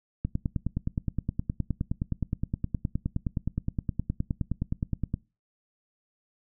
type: click train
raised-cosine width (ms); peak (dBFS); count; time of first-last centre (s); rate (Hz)
5; -15; 48; 0.25-5.141; 9.61
effects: noise-tail reverb RT60 0.3 s tail -23 dB re dry